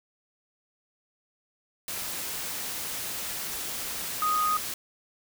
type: tone in noise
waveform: sine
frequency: 1244.5 Hz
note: D#6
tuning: in tune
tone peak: -23 dBFS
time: 4.22-4.57 s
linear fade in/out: 2 ms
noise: white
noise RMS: -34 dBFS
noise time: 1.88-4.74 s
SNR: +8 dB
effects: none